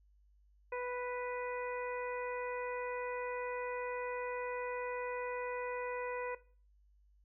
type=harmonic tone; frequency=493.9 Hz; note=B4; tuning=in tune; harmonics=1 / 2 / 3 / 4 / 5; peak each=-38 / -43 / -49 / -48 / -48 dBFS; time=0.72-6.35 s; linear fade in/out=5 ms; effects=noise-tail reverb RT60 0.4 s tail -18 dB re dry + added 50 Hz sine -64 dBFS peak until 7.24 s